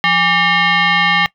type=tone with frequency modulation; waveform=sine; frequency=174.61 Hz; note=F3; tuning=in tune; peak=-10 dBFS; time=0.04-1.26 s; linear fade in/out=0 ms; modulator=993 Hz; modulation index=2.9; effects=noise-tail reverb RT60 0.1 s tail -20 dB re dry